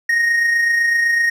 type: tone with amplitude modulation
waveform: triangle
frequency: 1864.7 Hz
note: A#6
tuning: in tune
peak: -10 dBFS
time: 0.09-1.3 s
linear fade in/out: 5 ms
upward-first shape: sine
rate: 27.9 Hz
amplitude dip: 35%
effects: none